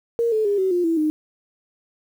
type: tone with pitch steps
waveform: sine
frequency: 466.2 / 435 / 405.9 / 378.7 / 353.3 / 329.7 / 307.6 Hz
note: A#4 / A4 / G#4 / F#4 / F4 / E4 / D#4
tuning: 0 / -20 / -40 / +40 / +20 / 0 / -20 cents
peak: -17 dBFS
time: 0.19-1.1 s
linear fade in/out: 0 ms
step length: 130 ms
effects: 8-bit